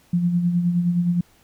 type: tone with tremolo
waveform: sine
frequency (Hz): 174.61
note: F3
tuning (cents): 0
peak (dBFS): -15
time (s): 0.13-1.21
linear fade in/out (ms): 5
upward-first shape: sine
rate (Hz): 9.6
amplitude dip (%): 50
effects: pink hiss -57 dBFS RMS until 1.43 s